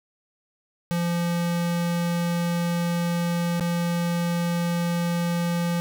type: tone with dropouts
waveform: square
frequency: 172 Hz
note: F3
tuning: 26 cents flat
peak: -23 dBFS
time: 0.91-5.8 s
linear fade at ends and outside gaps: 0 ms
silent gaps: 3.597-3.608 s
effects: none